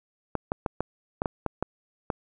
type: clicks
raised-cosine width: 1 ms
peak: -12 dBFS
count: 9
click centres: 0.353 / 0.519 / 0.662 / 0.806 / 1.219 / 1.258 / 1.463 / 1.626 / 2.102 s
effects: none